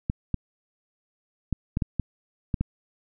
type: clicks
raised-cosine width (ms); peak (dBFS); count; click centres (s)
5; -12; 8; 0.099 / 0.343 / 1.527 / 1.771 / 1.822 / 1.997 / 2.542 / 2.61
effects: none